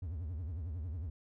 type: tone with vibrato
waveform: triangle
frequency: 82.41 Hz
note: E2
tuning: in tune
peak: -35 dBFS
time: 0.02-1.1 s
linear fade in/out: 5 ms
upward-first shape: triangle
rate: 11 Hz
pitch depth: 290 cents each way
effects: none